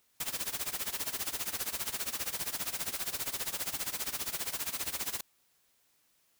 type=noise with tremolo; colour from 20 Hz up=white; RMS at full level=-33 dBFS; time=0.2-5.21 s; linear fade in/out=5 ms; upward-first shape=sine; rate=15 Hz; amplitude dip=85%; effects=white hiss -71 dBFS RMS until 6.39 s